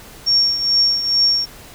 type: tone with tremolo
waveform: sine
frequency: 5520 Hz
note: F8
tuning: 21 cents flat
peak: -10 dBFS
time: 0.26-1.46 s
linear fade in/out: 20 ms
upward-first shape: triangle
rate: 2.3 Hz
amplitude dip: 70%
effects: pink hiss -40 dBFS RMS until 1.74 s